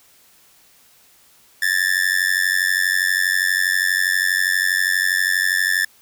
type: tone with amplitude modulation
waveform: 45% pulse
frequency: 1760 Hz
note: A6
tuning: in tune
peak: -12 dBFS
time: 1.62-5.85 s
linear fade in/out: 5 ms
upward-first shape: sine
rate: 92.4 Hz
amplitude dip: 100%
effects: white hiss -53 dBFS RMS until 6.01 s